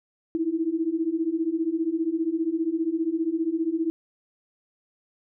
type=beating tone pair; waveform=sine; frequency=316.7 / 331.7 Hz; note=D#4 / E4; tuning=+31 / +11 cents; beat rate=15 Hz; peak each=-27 / -25 dBFS; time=0.35-3.9 s; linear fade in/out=0 ms; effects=none